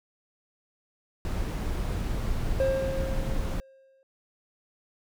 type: noise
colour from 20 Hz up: brown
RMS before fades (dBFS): -29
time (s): 1.25-3.6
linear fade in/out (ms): 0
type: tone with exponential decay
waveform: triangle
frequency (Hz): 534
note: C5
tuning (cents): +35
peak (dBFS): -19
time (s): 2.6-4.03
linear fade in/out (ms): 1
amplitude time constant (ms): 310
effects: none